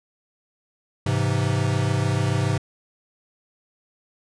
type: chord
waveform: square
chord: Ab augmented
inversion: none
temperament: equal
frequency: 103.83 / 130.81 / 164.81 Hz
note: Ab2 / C3 / E3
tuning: 0 / 0 / 0 cents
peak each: -24 / -24 / -29 dBFS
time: 1.06-2.58 s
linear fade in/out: 5 ms
effects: resampled to 22050 Hz